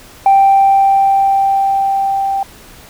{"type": "tone with level ramp", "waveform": "sine", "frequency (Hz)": 784, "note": "G5", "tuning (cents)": 0, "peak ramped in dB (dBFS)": [-3, -13], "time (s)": [0.26, 2.43], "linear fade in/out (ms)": 2, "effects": ["tanh soft clip ceiling -2 dBFS", "pink hiss -39 dBFS RMS until 2.89 s"]}